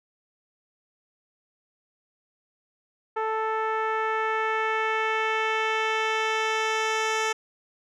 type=tone with low-pass filter sweep; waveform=10% pulse; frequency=440 Hz; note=A4; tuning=in tune; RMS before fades=-26 dBFS; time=3.16-7.33 s; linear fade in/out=10 ms; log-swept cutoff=1100 to 6200 Hz; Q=1.1; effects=none